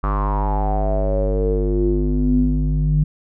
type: tone with low-pass filter sweep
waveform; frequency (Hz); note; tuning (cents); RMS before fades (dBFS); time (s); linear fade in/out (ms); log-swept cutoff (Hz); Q
square; 50.4; G1; +49; -18; 0.03-3.04; 10; 1200 to 160; 8.3
effects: none